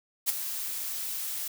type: noise with ADSR envelope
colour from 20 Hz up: blue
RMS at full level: -23 dBFS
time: 0.26-1.48 s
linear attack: 33 ms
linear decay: 16 ms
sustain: -11 dB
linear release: 4 ms
effects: none